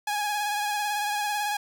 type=tone with vibrato; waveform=sawtooth; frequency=830.6 Hz; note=G#5; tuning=in tune; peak=-22 dBFS; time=0.07-1.57 s; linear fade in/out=5 ms; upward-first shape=triangle; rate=18 Hz; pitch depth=38 cents each way; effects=none